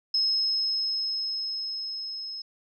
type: tone with level ramp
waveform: sine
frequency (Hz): 5170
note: E8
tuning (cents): -34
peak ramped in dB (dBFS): -21 to -34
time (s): 0.14-2.42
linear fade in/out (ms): 5
effects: none